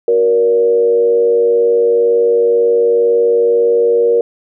sine tone with frequency modulation, 470.2 Hz, A#4, 15 cents sharp, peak -8 dBFS, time 0.08-4.21 s, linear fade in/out 2 ms, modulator 102 Hz, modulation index 0.54, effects none

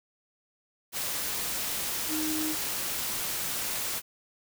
sine tone in noise, 311.1 Hz, D#4, in tune, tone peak -30 dBFS, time 2.08-2.56 s, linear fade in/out 50 ms, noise white, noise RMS -32 dBFS, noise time 0.92-4.02 s, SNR -1 dB, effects none

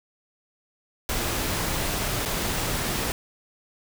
pink noise with dropouts, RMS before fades -27 dBFS, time 1.09-3.12 s, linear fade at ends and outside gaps 1 ms, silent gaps 2.252-2.258 s, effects none

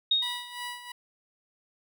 sine tone with exponential decay, 3729 Hz, A#7, in tune, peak -19 dBFS, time 0.11-0.67 s, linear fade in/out 5 ms, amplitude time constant 120 ms
15% pulse tone with tremolo, 976 Hz, B5, 21 cents flat, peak -27 dBFS, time 0.22-0.92 s, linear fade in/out 5 ms, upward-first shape sine, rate 2.9 Hz, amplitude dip 70%
effects none

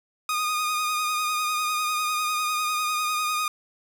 sawtooth tone with vibrato, 1234 Hz, D#6, 15 cents flat, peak -20 dBFS, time 0.29-3.48 s, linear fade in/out 2 ms, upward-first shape sine, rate 10 Hz, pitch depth 27 cents each way, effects 9-bit

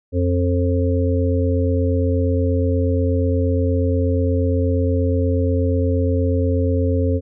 harmonic tone, 88.4 Hz, F2, 22 cents sharp, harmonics 1 / 3 / 5 / 6, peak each -17 / -22 / -24 / -25 dBFS, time 0.12-7.21 s, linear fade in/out 50 ms, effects none

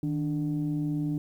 sine tone pair together, 155.56 / 293.9 Hz, D#3 / D4, 0 / +1 cents, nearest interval major seventh, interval 1101 cents, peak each -28 dBFS, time 0.03-1.18 s, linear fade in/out 2 ms, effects tanh soft clip ceiling -21 dBFS + 10-bit

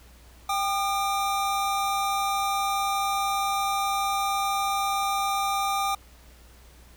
square tone pair together, 789 / 1213.6 Hz, G5 / D#6, +11 / -44 cents, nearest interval perfect fifth, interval 745 cents, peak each -27 / -28 dBFS, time 0.49-5.95 s, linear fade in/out 5 ms, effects added 60 Hz sine -50 dBFS peak until 6.96 s + pink hiss -55 dBFS RMS until 6.96 s

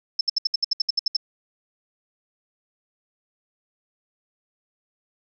sine tone bursts, 5270 Hz, E8, 1 cent flat, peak -17 dBFS, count 12, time 0.19-1.167 s, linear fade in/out 5 ms, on 20 ms, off 67 ms, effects none

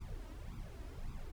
brown noise with flanger, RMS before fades -45 dBFS, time 0-1.32 s, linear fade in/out 20 ms, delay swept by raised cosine 0.81 to 3.21 ms, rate 1.8 Hz, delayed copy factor +1, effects none

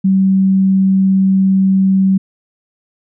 sine tone, 191.6 Hz, G3, 39 cents flat, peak -8 dBFS, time 0.04-2.18 s, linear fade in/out 10 ms, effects none

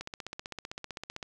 click train, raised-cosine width 0.2 ms, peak -21 dBFS, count 20, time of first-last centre 0.01-1.228 s, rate 15.6 Hz, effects none

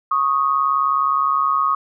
sine tone pair together, 1105.1 / 1244.5 Hz, C#6 / D#6, -6 / 0 cents, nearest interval major second, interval 206 cents, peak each -18 dBFS, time 0.11-1.75 s, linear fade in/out 5 ms, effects none

